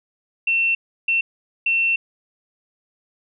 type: tone bursts at uneven times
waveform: sine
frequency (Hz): 2700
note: E7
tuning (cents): +41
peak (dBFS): -16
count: 3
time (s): 0.47-0.75 / 1.08-1.21 / 1.66-1.96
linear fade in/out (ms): 5
effects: none